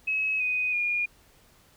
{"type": "tone with pitch steps", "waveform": "sine", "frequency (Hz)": [2567, 2497, 2429], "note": ["E7", "D#7", "D#7"], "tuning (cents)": [-47, 6, -42], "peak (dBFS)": -24, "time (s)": [0.07, 1.06], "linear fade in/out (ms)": 10, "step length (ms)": 330, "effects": ["pink hiss -59 dBFS RMS until 1.76 s"]}